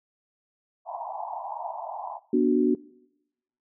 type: band-pass noise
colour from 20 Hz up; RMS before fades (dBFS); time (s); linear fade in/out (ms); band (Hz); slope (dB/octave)
white; -35; 0.85-2.2; 50; 650 to 990; 96
type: chord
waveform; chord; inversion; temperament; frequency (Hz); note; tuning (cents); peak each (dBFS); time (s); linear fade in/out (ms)
sine; B minor; none; equal with one note detuned; 244 / 293.7 / 370; B3 / D4 / F#4; -21 / 0 / 0; -23; 2.33-2.75; 5
effects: noise-tail reverb RT60 0.9 s tail -22 dB re dry